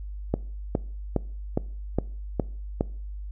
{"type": "click train", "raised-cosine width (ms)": 2, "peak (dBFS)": -9, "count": 7, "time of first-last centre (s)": [0.34, 2.809], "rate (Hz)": 2.43, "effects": ["noise-tail reverb RT60 0.5 s tail -22 dB re dry", "added 50 Hz sine -33 dBFS peak until 3.31 s"]}